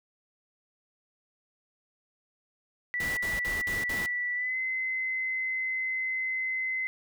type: tone with pitch glide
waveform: sine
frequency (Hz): 1962 to 2050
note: B6 to C7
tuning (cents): -12 to -36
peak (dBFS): -28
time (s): 2.94-6.87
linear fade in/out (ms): 0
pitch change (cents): +76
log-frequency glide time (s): 4.35-4.57
type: noise bursts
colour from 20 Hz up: pink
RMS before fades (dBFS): -38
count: 5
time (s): 3-4.062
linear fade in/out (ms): 2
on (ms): 170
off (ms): 53
effects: none